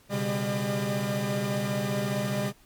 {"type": "tone cluster", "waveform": "45% pulse", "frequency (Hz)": [125.8, 140.6, 200.4, 399.1, 606], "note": ["B2", "C#3", "G3", "G4", "D#5"], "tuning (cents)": [32, 25, 38, 31, -46], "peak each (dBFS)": [-33, -34, -30, -39, -33], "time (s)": [0.09, 2.53], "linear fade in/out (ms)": 50, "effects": ["pink hiss -59 dBFS RMS until 2.65 s", "MP3 96 kbps"]}